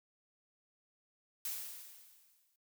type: noise with exponential decay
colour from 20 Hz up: blue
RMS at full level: -38 dBFS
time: 1.45-2.56 s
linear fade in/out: 2 ms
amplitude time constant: 240 ms
effects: noise-tail reverb RT60 0.2 s tail -25 dB re dry